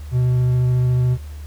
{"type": "tone with vibrato", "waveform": "triangle", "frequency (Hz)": 125.2, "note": "B2", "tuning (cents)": 24, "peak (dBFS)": -12, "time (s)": [0.11, 1.18], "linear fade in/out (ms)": 50, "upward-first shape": "square", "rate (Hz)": 14, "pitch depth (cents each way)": 8, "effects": ["added 74 Hz sine -30 dBFS peak until 1.46 s", "pink hiss -48 dBFS RMS until 1.46 s"]}